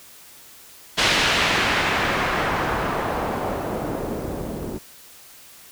white noise with low-pass filter sweep, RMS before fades -23 dBFS, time 0.97-4.79 s, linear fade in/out 20 ms, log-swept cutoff 3800 to 310 Hz, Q 1, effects white hiss -46 dBFS RMS until 5.71 s

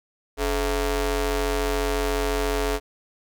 sawtooth ring-modulated tone, 237.1 Hz, A#3, 30 cents sharp, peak -15 dBFS, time 0.37-2.8 s, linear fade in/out 50 ms, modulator 190 Hz, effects none

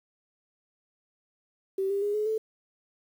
sine tone with pitch steps, 385.8 / 398.3 / 411.1 / 424.4 / 438.1 Hz, G4 / G4 / G#4 / G#4 / A4, -28 / +28 / -18 / +38 / -7 cents, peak -25 dBFS, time 1.78-2.38 s, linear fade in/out 5 ms, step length 120 ms, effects 9-bit

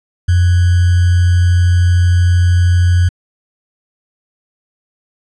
sine tone with sample-and-hold, 88.7 Hz, F2, 27 cents sharp, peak -7 dBFS, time 0.28-3.09 s, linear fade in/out 10 ms, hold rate 1575 Hz, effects resampled to 22050 Hz

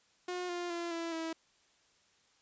sawtooth tone with pitch steps, 359.6 / 350.8 / 342.2 / 333.8 / 325.6 Hz, F#4 / F4 / F4 / E4 / E4, -49 / +8 / -35 / +22 / -21 cents, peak -32 dBFS, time 0.28-1.33 s, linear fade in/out 5 ms, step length 210 ms, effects white hiss -69 dBFS RMS until 2.41 s + resampled to 16000 Hz

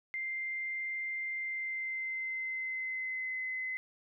sine tone with pitch glide, 2093 to 2040 Hz, C7 to C7, 0 to -44 cents, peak -34 dBFS, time 0.14-3.77 s, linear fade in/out 0 ms, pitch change -44 cents, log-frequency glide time 1.35-3.41 s, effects none

